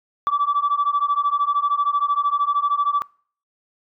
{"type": "beating tone pair", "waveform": "sine", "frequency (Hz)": [1149, 1162], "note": ["D6", "D6"], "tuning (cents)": [-38, -19], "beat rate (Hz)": 13, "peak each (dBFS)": -19, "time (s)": [0.27, 3.02], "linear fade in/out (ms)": 0, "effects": ["noise-tail reverb RT60 0.5 s tail -25 dB re dry", "tanh soft clip ceiling -12 dBFS"]}